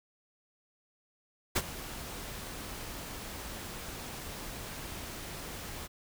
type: noise with ADSR envelope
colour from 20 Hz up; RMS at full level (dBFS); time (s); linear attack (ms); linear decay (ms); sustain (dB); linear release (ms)
pink; -26; 1.55-5.88; 17; 45; -16; 29
effects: none